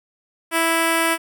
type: tone with notch filter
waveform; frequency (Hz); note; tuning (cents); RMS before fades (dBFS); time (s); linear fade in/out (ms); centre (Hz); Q
5% pulse; 329.6; E4; 0; -19; 0.51-1.18; 50; 4000; 1.3
effects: none